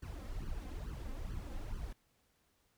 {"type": "noise with flanger", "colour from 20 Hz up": "brown", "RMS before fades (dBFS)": -42, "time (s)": [0.02, 1.93], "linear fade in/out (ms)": 5, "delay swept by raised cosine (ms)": [0.65, 3.85], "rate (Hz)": 2.3, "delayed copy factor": 0.85, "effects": ["pink hiss -75 dBFS RMS until 2.77 s"]}